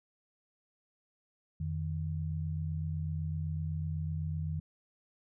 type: tone pair together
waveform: sine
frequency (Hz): 87.31 / 155.25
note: F2 / D#3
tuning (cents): 0 / -3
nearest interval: minor seventh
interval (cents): 997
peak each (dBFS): -35 / -35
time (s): 1.6-4.6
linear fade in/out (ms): 5
effects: none